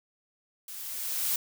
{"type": "noise with level ramp", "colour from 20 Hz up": "blue", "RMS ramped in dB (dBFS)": [-42, -27], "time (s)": [0.68, 1.36], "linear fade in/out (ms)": 2, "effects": []}